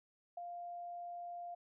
sine tone with ADSR envelope, 698.5 Hz, F5, in tune, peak -39 dBFS, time 0.37-1.55 s, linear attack 6 ms, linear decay 10 ms, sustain -4 dB, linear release 10 ms, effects none

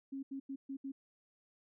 sine tone bursts at uneven times, 271.8 Hz, C#4, 34 cents flat, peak -39 dBFS, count 5, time 0.12-0.23 / 0.31-0.4 / 0.49-0.56 / 0.69-0.77 / 0.84-0.92 s, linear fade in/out 10 ms, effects none

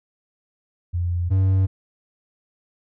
sine / triangle tone pair in turn, 87.31 / 95.28 Hz, F2 / G2, 0 / -49 cents, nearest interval major second, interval 151 cents, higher second, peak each -20 / -13 dBFS, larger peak second, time 0.93-1.3 / 1.3-1.67 s, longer neither, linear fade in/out 20 ms, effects none

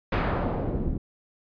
pink noise with low-pass filter sweep, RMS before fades -27 dBFS, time 0.12-0.98 s, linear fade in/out 5 ms, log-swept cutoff 2100 to 220 Hz, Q 1, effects resampled to 11025 Hz

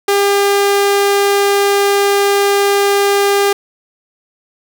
sawtooth tone, 401.4 Hz, G4, 41 cents sharp, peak -6 dBFS, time 0.08-3.53 s, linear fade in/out 5 ms, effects 8-bit

